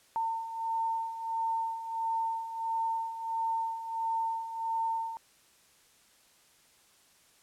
sine beating tone pair, 904 / 905.5 Hz, A5 / A5, +47 / +49 cents, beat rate 1.5 Hz, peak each -37 / -31 dBFS, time 0.16-5.17 s, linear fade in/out 0 ms, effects white hiss -63 dBFS RMS until 7.42 s + low-pass 11000 Hz 12 dB/octave

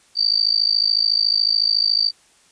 sine tone with amplitude modulation, 4628 Hz, D8, 26 cents flat, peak -11 dBFS, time 0.15-2.12 s, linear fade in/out 50 ms, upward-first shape sine, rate 53.9 Hz, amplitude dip 95%, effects white hiss -55 dBFS RMS until 2.51 s + resampled to 22050 Hz

